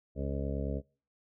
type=harmonic tone; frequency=69.3 Hz; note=C#2; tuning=in tune; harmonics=1 / 2 / 3 / 4 / 6 / 7 / 8 / 9; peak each=-35 / -38 / -40 / -41 / -43 / -43 / -44 / -45 dBFS; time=0.15-0.82 s; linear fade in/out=50 ms; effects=noise-tail reverb RT60 0.4 s tail -24 dB re dry